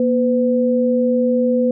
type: tone pair together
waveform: sine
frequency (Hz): 238.3 / 505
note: A#3 / B4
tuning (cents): +38 / +39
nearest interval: octave + minor second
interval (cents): 1301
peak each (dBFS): -16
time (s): 0-1.71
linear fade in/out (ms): 2
effects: none